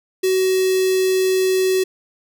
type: tone with notch filter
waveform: square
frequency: 375.5 Hz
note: F#4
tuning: 26 cents sharp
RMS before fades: -17 dBFS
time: 0.23-1.84 s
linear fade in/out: 10 ms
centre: 1200 Hz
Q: 0.77
effects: none